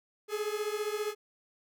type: beating tone pair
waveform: 45% pulse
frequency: 415.3 / 430.3 Hz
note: G#4 / A4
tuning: 0 / -39 cents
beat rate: 15 Hz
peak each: -34 / -35 dBFS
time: 0.28-1.15 s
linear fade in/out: 50 ms
effects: none